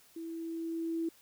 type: tone with level ramp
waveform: sine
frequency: 329.6 Hz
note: E4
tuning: in tune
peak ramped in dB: -39 to -30 dBFS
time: 0.16-1.09 s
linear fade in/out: 5 ms
effects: white hiss -62 dBFS RMS until 1.21 s

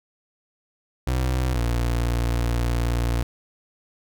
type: tone pair in turn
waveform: 30% pulse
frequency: 63.5 / 58.81 Hz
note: B1 / A#1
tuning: +49 / +16 cents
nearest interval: minor second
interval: 133 cents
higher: first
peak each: -18 / -18 dBFS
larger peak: neither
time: 1.07-1.54 / 1.54-3.23 s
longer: second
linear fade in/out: 5 ms
effects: none

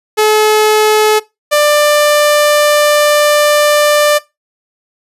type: tone pair in turn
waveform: sawtooth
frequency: 428.8 / 593 Hz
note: A4 / D5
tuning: -45 / +17 cents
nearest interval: tritone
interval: 562 cents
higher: second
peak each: -3 dBFS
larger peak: neither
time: 0.17-1.2 / 1.51-4.19 s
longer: second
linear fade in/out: 20 ms
effects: noise-tail reverb RT60 0.2 s tail -19 dB re dry + resampled to 32000 Hz

